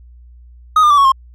triangle tone with pitch steps, 1254 / 1204.3 / 1156.6 / 1110.8 / 1066.7 Hz, D#6 / D6 / D6 / C#6 / C6, +13 / +43 / -27 / +3 / +33 cents, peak -5 dBFS, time 0.76-1.12 s, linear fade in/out 5 ms, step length 72 ms, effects added 60 Hz sine -38 dBFS peak until 1.34 s

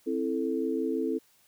sine chord, A minor, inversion first, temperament just, 264 / 330 / 440 Hz, C4 / E4 / A4, +16 / +2 / 0 cents, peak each -31 dBFS, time 0.06-1.19 s, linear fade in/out 20 ms, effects white hiss -64 dBFS RMS until 1.47 s

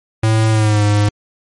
square tone with pitch glide, 110.5 to 103.7 Hz, A2 to G#2, +8 to -2 cents, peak -11 dBFS, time 0.23-1.09 s, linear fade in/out 5 ms, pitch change -110 cents, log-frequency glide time 0.5-0.83 s, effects MP3 48 kbps

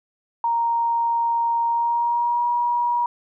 sine tone with pitch glide, 932.3 to 958.5 Hz, A#5 to A#5, 0 to +48 cents, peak -18 dBFS, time 0.44-3.06 s, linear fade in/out 2 ms, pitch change +48 cents, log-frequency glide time 1.67-2.47 s, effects none

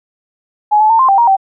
sine tone with pitch steps, 841 / 861 / 900 / 1048 / 785 / 942 / 774 Hz, G#5 / A5 / A5 / C6 / G5 / A#5 / G5, +22 / -38 / +39 / +2 / +2 / +18 / -22 cents, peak -6 dBFS, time 0.71-1.368 s, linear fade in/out 20 ms, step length 94 ms, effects none

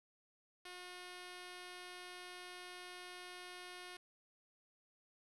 5% pulse tone, 360 Hz, F#4, 47 cents flat, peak -38 dBFS, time 0.65-3.97 s, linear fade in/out 5 ms, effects resampled to 24000 Hz + 11-bit

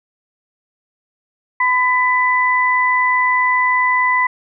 sine tone pair together, 1008 / 1992.8 Hz, B5 / B6, +35 / +15 cents, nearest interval octave, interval 1180 cents, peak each -15 dBFS, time 1.6-4.27 s, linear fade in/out 5 ms, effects none

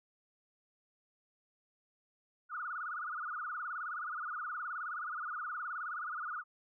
sine tone with vibrato, 1325 Hz, E6, 9 cents sharp, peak -37 dBFS, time 2.49-6.44 s, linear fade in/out 50 ms, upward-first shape sine, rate 19 Hz, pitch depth 190 cents each way, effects none

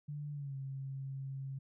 sine tone with pitch glide, 146.83 to 135.42 Hz, D3 to C#3, 0 to -40 cents, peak -39 dBFS, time 0.08-1.59 s, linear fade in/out 10 ms, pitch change -140 cents, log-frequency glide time 0.32-0.56 s, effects none

